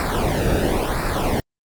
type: noise with flanger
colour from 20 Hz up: brown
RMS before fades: -20 dBFS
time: 0-1.4 s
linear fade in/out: 0 ms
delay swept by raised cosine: 0.31 to 0.97 ms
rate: 0.97 Hz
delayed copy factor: -0.75
effects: Opus 48 kbps